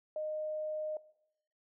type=tone; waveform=sine; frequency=616 Hz; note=D#5; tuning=17 cents flat; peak=-34 dBFS; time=0.16-0.97 s; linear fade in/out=2 ms; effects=noise-tail reverb RT60 0.8 s tail -20 dB re dry